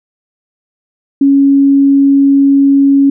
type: tone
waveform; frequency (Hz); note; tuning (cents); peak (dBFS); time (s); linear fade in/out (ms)
sine; 277.2; C#4; 0; -4; 1.21-3.1; 5
effects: none